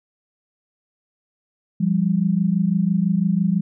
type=tone pair together; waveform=sine; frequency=172.61 / 198.6 Hz; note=F3 / G3; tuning=-20 / +23 cents; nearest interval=major second; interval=243 cents; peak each=-19 dBFS; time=1.8-3.61 s; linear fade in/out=10 ms; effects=none